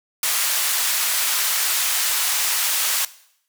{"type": "band-pass noise", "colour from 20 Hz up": "white", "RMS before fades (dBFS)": -21, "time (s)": [0.23, 3.05], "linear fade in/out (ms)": 2, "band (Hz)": [960, 16000], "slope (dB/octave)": 12, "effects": ["noise-tail reverb RT60 0.7 s tail -18 dB re dry"]}